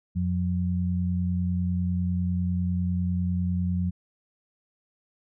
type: tone pair together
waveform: sine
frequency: 90 / 180 Hz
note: F#2 / F#3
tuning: -47 / -47 cents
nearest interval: octave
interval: 1200 cents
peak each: -26 dBFS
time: 0.15-3.91 s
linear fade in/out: 20 ms
effects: none